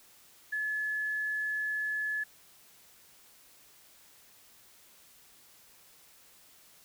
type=tone with quantisation; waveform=sine; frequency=1714 Hz; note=A6; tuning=46 cents flat; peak=-30 dBFS; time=0.52-2.24 s; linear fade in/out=10 ms; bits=10; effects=white hiss -59 dBFS RMS until 6.84 s